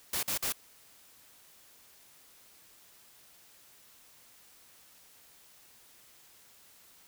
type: noise bursts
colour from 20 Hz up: white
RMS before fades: -32 dBFS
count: 3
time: 0.13-0.524 s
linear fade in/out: 5 ms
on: 100 ms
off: 47 ms
effects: white hiss -59 dBFS RMS until 7.07 s